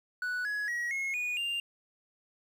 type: tone with pitch steps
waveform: triangle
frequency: 1480 / 1680.5 / 1908.3 / 2167 / 2460 / 2794 Hz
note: F#6 / G#6 / A#6 / C#7 / D#7 / F7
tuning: 0 / +20 / +40 / -40 / -20 / 0 cents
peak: -29 dBFS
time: 0.22-1.6 s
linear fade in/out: 2 ms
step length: 230 ms
effects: 10-bit